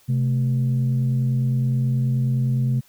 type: tone pair together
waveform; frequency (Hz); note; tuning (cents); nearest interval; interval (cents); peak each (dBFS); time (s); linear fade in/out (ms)
sine; 130.44 / 220; C3 / A3; -5 / 0; major sixth; 905; -17 / -26; 0.08-2.81; 20
effects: tanh soft clip ceiling -13 dBFS + white hiss -56 dBFS RMS until 2.88 s